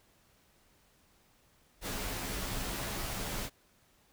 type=noise with comb filter; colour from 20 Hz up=pink; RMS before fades=-37 dBFS; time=1.81-3.5 s; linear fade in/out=50 ms; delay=13 ms; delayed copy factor=-0.7; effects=pink hiss -67 dBFS RMS until 4.12 s